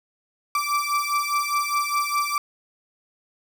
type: beating tone pair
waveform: 35% pulse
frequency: 1165 / 1169.9 Hz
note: D6 / D6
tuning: -14 / -7 cents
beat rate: 4.9 Hz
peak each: -23 dBFS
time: 0.55-2.38 s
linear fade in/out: 2 ms
effects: none